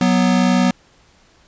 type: tone pair together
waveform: square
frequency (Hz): 185.09 / 246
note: F#3 / B3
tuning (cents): +1 / -7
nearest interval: perfect fourth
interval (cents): 492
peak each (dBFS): -16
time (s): 0.01-0.71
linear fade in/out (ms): 2
effects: pink hiss -53 dBFS RMS until 1.47 s + resampled to 16000 Hz